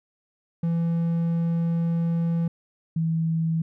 triangle / sine tone pair in turn, 167.6 / 162.83 Hz, E3 / E3, +29 / -21 cents, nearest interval unison, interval 50 cents, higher first, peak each -19 / -21 dBFS, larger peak first, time 0.63-2.48 / 2.96-3.62 s, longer first, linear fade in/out 5 ms, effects none

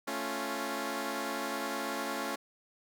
10% pulse chord, A augmented, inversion none, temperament equal, 220 / 277.2 / 349.2 Hz, A3 / C#4 / E#4, 0 / 0 / 0 cents, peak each -31 / -28 / -31 dBFS, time 0.07-2.36 s, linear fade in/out 10 ms, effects none

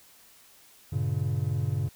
triangle chord, G diminished, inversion none, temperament just, 98 / 117.6 / 141.12 Hz, G2 / Bb2 / Db3, 0 / +16 / +31 cents, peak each -28 dBFS, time 0.92-1.89 s, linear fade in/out 10 ms, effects white hiss -56 dBFS RMS until 1.95 s

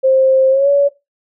sine tone with pitch glide, 528 to 565.9 Hz, C5 to C#5, +16 to +36 cents, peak -8 dBFS, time 0.03-0.89 s, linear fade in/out 20 ms, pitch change +120 cents, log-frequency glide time 0.5-0.69 s, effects noise-tail reverb RT60 0.2 s tail -17 dB re dry

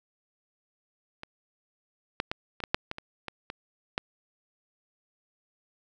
clicks, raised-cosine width 0.3 ms, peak -23 / -11 / -14 / -23 / -13 / -6 / -17 / -22 / -19 / -20 / -11 dBFS, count 11, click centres 1.234 / 2.201 / 2.315 / 2.603 / 2.638 / 2.745 / 2.914 / 2.984 / 3.283 / 3.501 / 3.979 s, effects none

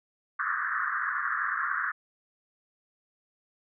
white band-pass noise, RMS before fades -30 dBFS, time 0.39-1.92 s, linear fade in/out 10 ms, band 1100 to 1800 Hz, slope 96 dB/octave, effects none

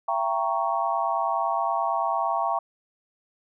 sine chord, E diminished seventh, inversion none, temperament equal with one note detuned, 674.7 / 784 / 932.3 / 1108.7 Hz, E5 / G5 / Bb5 / Db6, +40 / 0 / 0 / 0 cents, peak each -28 dBFS, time 0.08-2.59 s, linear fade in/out 5 ms, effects none

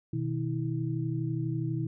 sine tone cluster, 124.7 / 156.9 / 324.2 Hz, B2 / D#3 / E4, +17 / +15 / -29 cents, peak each -31 / -33 / -35 dBFS, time 0.13-1.87 s, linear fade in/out 5 ms, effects none

